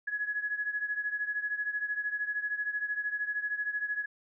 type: beating tone pair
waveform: sine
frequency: 1680 / 1693 Hz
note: G#6 / G#6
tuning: +19 / +33 cents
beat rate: 13 Hz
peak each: -32 / -36 dBFS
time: 0.07-4.06 s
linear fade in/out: 10 ms
effects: none